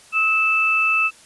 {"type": "tone pair together", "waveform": "sine", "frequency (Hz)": [1290.6, 2637], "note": ["E6", "E7"], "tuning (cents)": [-37, 0], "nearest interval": "octave", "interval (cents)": 1237, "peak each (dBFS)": [-22, -16], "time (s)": [0.12, 1.11], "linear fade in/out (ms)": 50, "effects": ["white hiss -48 dBFS RMS until 1.25 s", "resampled to 24000 Hz"]}